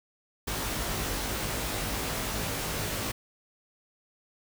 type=noise with comb filter; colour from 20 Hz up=pink; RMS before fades=-32 dBFS; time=0.47-3.12 s; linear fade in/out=10 ms; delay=19 ms; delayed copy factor=+1; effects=none